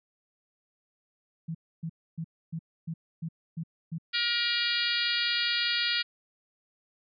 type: tone bursts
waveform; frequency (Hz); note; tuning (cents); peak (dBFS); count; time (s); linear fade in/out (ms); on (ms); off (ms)
sine; 163.4; E3; -15; -31; 8; 1.48-3.984; 10; 68; 280
type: harmonic tone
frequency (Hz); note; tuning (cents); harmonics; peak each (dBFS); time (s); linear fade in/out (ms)
474.9; A#4; +32; 3 / 4 / 5 / 6 / 7 / 8 / 9 / 10; -34 / -34 / -34 / -34 / -34 / -34 / -34 / -34; 4.13-6.03; 20
effects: none